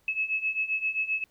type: beating tone pair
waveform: sine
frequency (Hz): 2585 / 2592.6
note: E7 / E7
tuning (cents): -34 / -29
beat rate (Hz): 7.6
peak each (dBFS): -31 / -28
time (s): 0.08-1.24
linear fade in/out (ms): 2
effects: pink hiss -67 dBFS RMS until 1.3 s